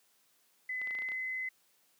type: tone with pitch glide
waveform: sine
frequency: 2017 to 2037 Hz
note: B6 to C7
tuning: +36 to -47 cents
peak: -34 dBFS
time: 0.69-1.49 s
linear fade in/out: 5 ms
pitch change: +17 cents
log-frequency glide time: 0.87-0.99 s
type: clicks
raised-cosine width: 0.3 ms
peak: -33 dBFS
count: 8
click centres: 0.816 / 0.873 / 0.909 / 0.951 / 0.988 / 1.021 / 1.088 / 1.119 s
effects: white hiss -70 dBFS RMS until 1.99 s + high-pass 150 Hz 12 dB/octave